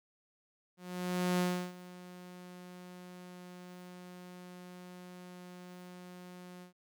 sawtooth tone with ADSR envelope, 179.9 Hz, F#3, 48 cents flat, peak -24 dBFS, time 0.77-6.73 s, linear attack 620 ms, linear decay 330 ms, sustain -20 dB, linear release 110 ms, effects none

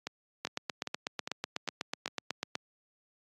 two click trains, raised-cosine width 0.2 ms, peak -15 / -18 dBFS, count 18 / 6, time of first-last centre 0.45-2.554 / 0.07-2.078 s, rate 8.08 / 2.49 Hz, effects high-pass 150 Hz 12 dB/octave + AAC 32 kbps

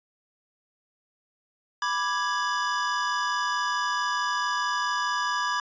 square chord, G# diminished, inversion first, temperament equal, 987.8 / 1174.7 / 1661.2 Hz, B5 / D6 / G#6, 0 / 0 / 0 cents, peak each -30 dBFS, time 1.82-5.6 s, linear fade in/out 2 ms, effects resampled to 16000 Hz

